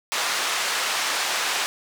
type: band-pass noise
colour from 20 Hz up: pink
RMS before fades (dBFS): -25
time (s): 0.12-1.66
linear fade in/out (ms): 0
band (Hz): 940 to 7500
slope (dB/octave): 12
effects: none